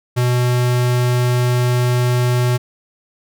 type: tone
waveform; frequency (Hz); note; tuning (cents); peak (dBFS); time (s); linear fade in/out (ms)
square; 123.47; B2; 0; -14; 0.16-2.58; 20
effects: none